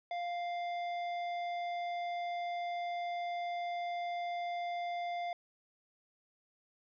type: tone with tanh clipping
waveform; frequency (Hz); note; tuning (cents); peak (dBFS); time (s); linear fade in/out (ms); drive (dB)
sine; 698.5; F5; 0; -37; 0.11-5.33; 2; 13
effects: resampled to 11025 Hz